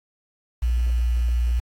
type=tone with quantisation; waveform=sine; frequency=59.6 Hz; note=A#1; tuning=39 cents sharp; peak=-18 dBFS; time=0.62-1.6 s; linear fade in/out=10 ms; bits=7; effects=AAC 64 kbps